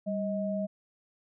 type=tone pair together; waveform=sine; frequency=196.61 / 630 Hz; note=G3 / D#5; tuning=+5 / +21 cents; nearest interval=octave + minor sixth; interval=2016 cents; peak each=-31 / -32 dBFS; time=0.06-0.67 s; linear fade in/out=20 ms; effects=none